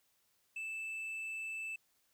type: tone with hard clipping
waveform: sine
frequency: 2637 Hz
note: E7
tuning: in tune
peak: -40 dBFS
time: 0.56-1.76 s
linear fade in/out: 5 ms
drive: 3 dB
effects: white hiss -75 dBFS RMS until 2.13 s